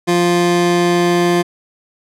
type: tone pair together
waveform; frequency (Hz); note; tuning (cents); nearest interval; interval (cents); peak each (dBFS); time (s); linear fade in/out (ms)
25% pulse; 174.61 / 349.2; F3 / F4; 0 / 0; octave; 1200; -12; 0.07-1.43; 20
effects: low-pass 10000 Hz 12 dB/octave